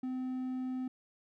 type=tone; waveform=triangle; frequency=256.5 Hz; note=C4; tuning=34 cents flat; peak=-32 dBFS; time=0.03-0.88 s; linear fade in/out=5 ms; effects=none